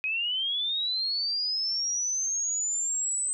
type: linear sweep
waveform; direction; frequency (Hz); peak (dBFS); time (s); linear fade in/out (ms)
sine; up; 2500 to 8160; -26; 0.04-3.33; 0
effects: none